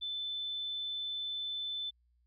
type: tone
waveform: sine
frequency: 3520 Hz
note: A7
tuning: in tune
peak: -35 dBFS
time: 0.01-1.91 s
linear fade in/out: 20 ms
effects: added 60 Hz sine -68 dBFS peak until 2.26 s